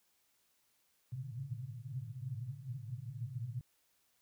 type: band-pass noise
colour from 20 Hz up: white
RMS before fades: -43 dBFS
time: 1.12-3.61 s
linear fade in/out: 0 ms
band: 110 to 140 Hz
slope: 96 dB/octave
effects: white hiss -75 dBFS RMS until 4.21 s